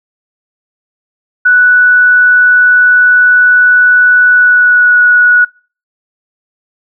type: tone with pitch glide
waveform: sine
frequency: 1480 to 1464.7 Hz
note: F#6 to F#6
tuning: 0 to -18 cents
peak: -3 dBFS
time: 1.45-5.45 s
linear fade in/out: 10 ms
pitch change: -18 cents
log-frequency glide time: 4.28-4.99 s
effects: noise-tail reverb RT60 0.4 s tail -26 dB re dry